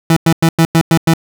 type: tone bursts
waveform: 30% pulse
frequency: 163.9 Hz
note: E3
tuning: 10 cents flat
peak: -4 dBFS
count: 7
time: 0.1-1.137 s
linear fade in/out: 2 ms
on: 65 ms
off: 97 ms
effects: none